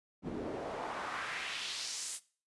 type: noise with band-pass filter sweep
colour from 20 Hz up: pink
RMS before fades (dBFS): -40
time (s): 0.22-2.2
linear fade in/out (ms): 50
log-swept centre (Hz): 240 to 9400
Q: 1.7
effects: noise-tail reverb RT60 0.4 s tail -19 dB re dry + resampled to 24000 Hz